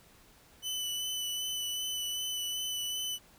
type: tone with vibrato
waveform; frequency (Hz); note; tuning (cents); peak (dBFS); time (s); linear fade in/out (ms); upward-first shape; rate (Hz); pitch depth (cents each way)
sawtooth; 2996; F#7; +21; -30; 0.62-3.19; 50; sine; 2.6; 17
effects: pink hiss -60 dBFS RMS until 3.38 s